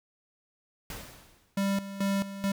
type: noise with exponential decay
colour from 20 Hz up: pink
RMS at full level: -38 dBFS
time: 0.9-1.69 s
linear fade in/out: 2 ms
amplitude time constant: 170 ms
type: tone with tremolo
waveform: square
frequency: 197.2 Hz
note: G3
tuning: 11 cents sharp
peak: -26 dBFS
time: 1.57-2.52 s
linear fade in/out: 5 ms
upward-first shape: square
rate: 2.3 Hz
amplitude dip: 75%
effects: none